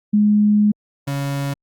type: tone pair in turn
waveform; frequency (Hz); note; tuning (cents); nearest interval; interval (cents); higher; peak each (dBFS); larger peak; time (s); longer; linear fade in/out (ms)
sine / 35% pulse; 209 / 139.98; G#3 / C#3; +11 / +17; perfect fifth; 694; first; -11 / -19; first; 0.13-0.72 / 1.07-1.54; first; 10
effects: Opus 48 kbps